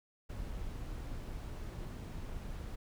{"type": "noise", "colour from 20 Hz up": "brown", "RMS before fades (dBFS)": -42, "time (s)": [0.29, 2.76], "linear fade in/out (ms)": 10, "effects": []}